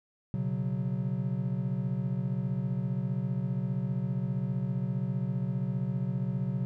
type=chord; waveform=triangle; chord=B suspended second; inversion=none; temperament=equal; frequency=123.47 / 138.59 / 185 Hz; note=B2 / C#3 / F#3; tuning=0 / 0 / 0 cents; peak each=-31 dBFS; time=0.34-6.65 s; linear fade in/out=0 ms; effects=none